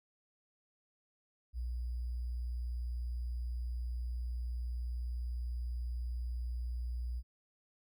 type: tone with sample-and-hold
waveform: sine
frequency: 60.2 Hz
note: B1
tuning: 44 cents flat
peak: -35 dBFS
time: 1.53-7.23 s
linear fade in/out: 50 ms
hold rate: 4900 Hz
effects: none